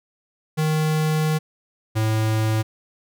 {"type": "tone pair in turn", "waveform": "square", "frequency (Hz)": [155.56, 109.67], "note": ["D#3", "A2"], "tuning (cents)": [0, -5], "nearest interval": "tritone", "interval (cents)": 605, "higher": "first", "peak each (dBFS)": -19, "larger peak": "neither", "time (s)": [[0.57, 1.39], [1.95, 2.63]], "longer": "first", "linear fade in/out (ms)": 20, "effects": []}